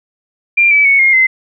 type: tone with pitch steps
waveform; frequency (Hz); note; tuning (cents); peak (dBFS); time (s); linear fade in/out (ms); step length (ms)
sine; 2384 / 2299 / 2217 / 2137 / 2061; D7 / D7 / C#7 / C7 / C7; +25 / -37 / 0 / +36 / -27; -6; 0.57-1.27; 10; 140
effects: none